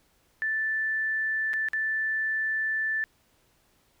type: tone with dropouts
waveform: sine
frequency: 1760 Hz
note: A6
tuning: in tune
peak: -25 dBFS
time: 0.42-3.04 s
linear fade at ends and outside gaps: 0 ms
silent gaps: 1.533-1.538 / 1.686-1.733 s
effects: pink hiss -66 dBFS RMS until 4 s